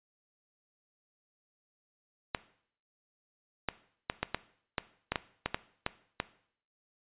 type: clicks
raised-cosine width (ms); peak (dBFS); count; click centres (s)
0.3; -13; 12; 2.348 / 3.687 / 4.099 / 4.23 / 4.346 / 4.782 / 5.12 / 5.158 / 5.46 / 5.545 / 5.864 / 6.201
effects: noise-tail reverb RT60 0.6 s tail -17 dB re dry + resampled to 8000 Hz